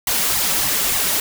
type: noise with flanger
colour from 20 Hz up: white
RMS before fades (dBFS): -19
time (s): 0.07-1.2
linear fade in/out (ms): 2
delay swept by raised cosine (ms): 0.98 to 5.28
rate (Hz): 3.4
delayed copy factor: +0.7
effects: none